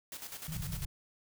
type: noise with tremolo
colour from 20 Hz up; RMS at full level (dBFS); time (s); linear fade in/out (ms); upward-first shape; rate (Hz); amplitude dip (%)
white; -43; 0.12-0.85; 2; square; 10; 60
type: low-pass noise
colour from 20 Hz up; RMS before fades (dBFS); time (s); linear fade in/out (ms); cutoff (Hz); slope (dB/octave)
white; -39; 0.48-0.86; 2; 180; 96
effects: none